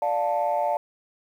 sine chord, D minor, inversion none, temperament just, 587.3 / 704.8 / 881 Hz, D5 / F5 / A5, 0 / +16 / +2 cents, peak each -25 dBFS, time 0.02-0.77 s, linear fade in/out 2 ms, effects tanh soft clip ceiling -15 dBFS + 9-bit

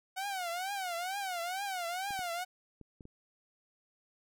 sawtooth tone with vibrato, 740 Hz, F#5, in tune, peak -31 dBFS, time 0.16-2.45 s, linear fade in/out 20 ms, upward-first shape triangle, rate 2.2 Hz, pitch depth 180 cents each way
clicks, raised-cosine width 3 ms, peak -37 dBFS, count 5, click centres 2.107 / 2.192 / 2.813 / 3.008 / 3.054 s
effects none

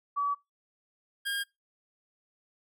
sine / 25% pulse tone pair in turn, 1143 / 1616.4 Hz, D6 / G#6, -47 / -47 cents, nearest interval tritone, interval 600 cents, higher second, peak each -26 dBFS, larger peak neither, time 0.16-0.35 / 1.25-1.44 s, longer neither, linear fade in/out 20 ms, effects noise-tail reverb RT60 0.2 s tail -24 dB re dry

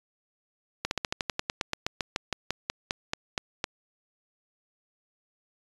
slowing click train, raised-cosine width 0.2 ms, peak -10 dBFS, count 21, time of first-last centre 0.85-3.641 s, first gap 61 ms, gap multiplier 1.08, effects resampled to 24000 Hz

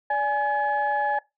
sine tone cluster, 581 / 834 / 1712 Hz, D5 / G#5 / A6, -19 / +7 / -48 cents, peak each -29 / -22 / -27 dBFS, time 0.1-1.19 s, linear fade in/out 5 ms, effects noise-tail reverb RT60 0.2 s tail -21 dB re dry + tanh soft clip ceiling -13 dBFS

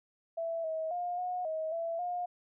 sine tone with pitch steps, 663 / 639 / 709 / 724 / 634 / 667 / 712 Hz, E5 / D#5 / F5 / F#5 / D#5 / E5 / F5, +10 / +46 / +26 / -38 / +32 / +20 / +33 cents, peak -32 dBFS, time 0.37-2.26 s, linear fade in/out 10 ms, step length 270 ms, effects none

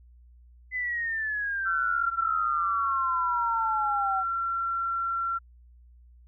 sine exponential sweep, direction down, 2034 to 754 Hz, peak -27 dBFS, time 0.71-4.24 s, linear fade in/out 50 ms
sine tone, 1362 Hz, F6, 44 cents flat, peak -26 dBFS, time 1.65-5.39 s, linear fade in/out 20 ms
effects added 60 Hz sine -51 dBFS peak until 6.27 s

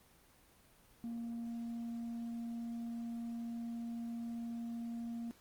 sine tone with tanh clipping, 233.1 Hz, A#3, in tune, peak -40 dBFS, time 1.04-5.31 s, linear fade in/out 0 ms, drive 2 dB, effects pink hiss -65 dBFS RMS until 5.4 s + Opus 24 kbps

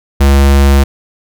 square tone, 69.3 Hz, C#2, in tune, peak -5 dBFS, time 0.2-0.84 s, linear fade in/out 10 ms, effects none

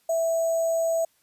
sine tone with sample-and-hold, 659.3 Hz, E5, in tune, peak -21 dBFS, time 0.09-1.05 s, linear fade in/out 5 ms, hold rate 7350 Hz, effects white hiss -66 dBFS RMS until 1.22 s + resampled to 32000 Hz

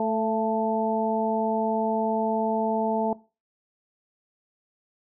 harmonic tone with a mistuned harmonic, 220 Hz, A3, in tune, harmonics 1 / 2 / 3 / 4, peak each -28 / -28 / -28 / -28 dBFS, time 0-3.13 s, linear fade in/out 2 ms, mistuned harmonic 3, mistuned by +28 cents, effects noise-tail reverb RT60 0.3 s tail -19 dB re dry

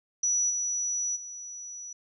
sine tone with level steps, 5890 Hz, F#8, 9 cents flat, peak -23 / -27 / -38 dBFS, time 0.23-1.93 s, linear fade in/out 5 ms, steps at 0.49 / 1.15 s, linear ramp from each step 20 ms, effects none

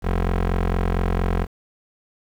15% pulse tone with notch filter, 44.35 Hz, F1, 27 cents sharp, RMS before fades -21 dBFS, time 0.02-1.47 s, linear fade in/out 50 ms, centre 120 Hz, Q 1.5, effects low-pass 2000 Hz 12 dB/octave + 8-bit

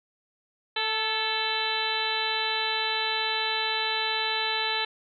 harmonic tone with a mistuned harmonic, 441.1 Hz, A4, 4 cents sharp, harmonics 1 / 2 / 3 / 4 / 5 / 6 / 7 / 8 / 9, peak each -37 / -32 / -37 / -33 / -36 / -34 / -34 / -36 / -31 dBFS, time 0.76-4.85 s, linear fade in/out 5 ms, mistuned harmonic 4, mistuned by -33 cents, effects none

